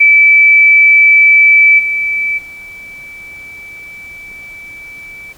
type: tone with level steps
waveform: sine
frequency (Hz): 2311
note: D7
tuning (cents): -28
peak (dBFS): -3 / -12 / -28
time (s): 0-5.33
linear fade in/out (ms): 10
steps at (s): 1.78 / 2.37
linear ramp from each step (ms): 20
effects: pink hiss -43 dBFS RMS until 5.37 s